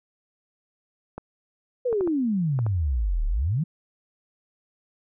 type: clicks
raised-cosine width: 1 ms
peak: -20 dBFS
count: 6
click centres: 1.18 / 1.928 / 2.009 / 2.075 / 2.59 / 2.665 s
type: exponential two-way sweep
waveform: sine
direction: down then up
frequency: 518 to 34.72 to 176.9 Hz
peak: -21 dBFS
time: 1.85-3.64 s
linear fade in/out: 10 ms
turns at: 3.26 s
effects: none